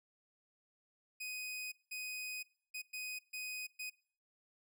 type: tone bursts at uneven times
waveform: sawtooth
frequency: 2500 Hz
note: D#7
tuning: 8 cents sharp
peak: -38 dBFS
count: 6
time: 1.2-1.72 / 1.91-2.43 / 2.74-2.82 / 2.93-3.19 / 3.33-3.67 / 3.79-3.9 s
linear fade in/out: 10 ms
effects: noise-tail reverb RT60 0.5 s tail -21 dB re dry